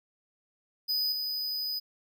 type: tone with level steps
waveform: square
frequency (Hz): 4986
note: D#8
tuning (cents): +3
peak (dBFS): -27 / -31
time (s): 0.88-1.8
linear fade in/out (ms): 20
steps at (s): 1.12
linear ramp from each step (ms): 2
effects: none